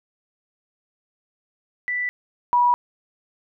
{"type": "tone pair in turn", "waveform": "sine", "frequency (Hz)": [1975.5, 971.3], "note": ["B6", "B5"], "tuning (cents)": [0, -29], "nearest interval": "octave", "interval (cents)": 1229, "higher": "first", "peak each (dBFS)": [-22, -14], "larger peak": "second", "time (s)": [[1.88, 2.09], [2.53, 2.74]], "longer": "neither", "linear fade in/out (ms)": 0, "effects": []}